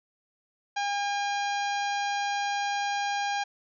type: harmonic tone with a mistuned harmonic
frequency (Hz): 809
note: G#5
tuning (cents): -46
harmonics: 1 / 2 / 3 / 4 / 5 / 6 / 7 / 8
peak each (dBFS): -28 / -34 / -38 / -40 / -42 / -44 / -45 / -46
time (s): 0.76-3.44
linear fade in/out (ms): 10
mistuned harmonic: 8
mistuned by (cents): +26
effects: none